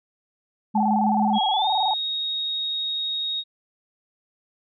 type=tone with tremolo; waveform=sine; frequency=211.9 Hz; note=G#3; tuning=35 cents sharp; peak=-19 dBFS; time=0.74-1.39 s; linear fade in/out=20 ms; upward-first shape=triangle; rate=6.7 Hz; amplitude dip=30%
type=tone with vibrato; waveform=sine; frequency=811 Hz; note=G#5; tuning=41 cents flat; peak=-20 dBFS; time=0.75-1.94 s; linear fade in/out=5 ms; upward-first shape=square; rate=19 Hz; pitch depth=110 cents each way
type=tone with pitch glide; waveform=sine; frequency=3304 to 3752 Hz; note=G#7 to A#7; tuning=-10 to +11 cents; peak=-24 dBFS; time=1.33-3.44 s; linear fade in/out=50 ms; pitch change=+221 cents; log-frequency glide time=1.51-1.7 s
effects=none